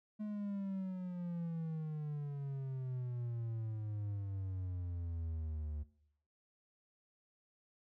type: exponential sweep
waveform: triangle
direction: down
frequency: 213.5 to 73.42 Hz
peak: -36 dBFS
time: 0.19-5.84 s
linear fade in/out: 20 ms
effects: noise-tail reverb RT60 0.7 s tail -18 dB re dry